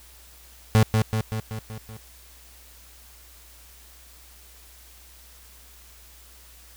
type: tone with echo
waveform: 35% pulse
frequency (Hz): 109.8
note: A2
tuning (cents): -3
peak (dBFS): -12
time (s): 0.75-0.83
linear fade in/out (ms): 0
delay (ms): 190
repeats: 6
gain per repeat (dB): -4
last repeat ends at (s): 1.97
effects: added 60 Hz sine -51 dBFS peak until 6.76 s + white hiss -51 dBFS RMS until 6.76 s